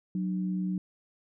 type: tone pair together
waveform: sine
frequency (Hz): 185.02 / 301.6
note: F#3 / D4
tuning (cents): 0 / +46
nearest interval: minor sixth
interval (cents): 846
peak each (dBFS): -28 / -38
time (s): 0.15-0.78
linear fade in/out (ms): 2
effects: none